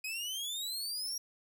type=exponential sweep; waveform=sawtooth; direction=up; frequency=2498 to 5700 Hz; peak=-33 dBFS; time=0.04-1.18 s; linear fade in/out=5 ms; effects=none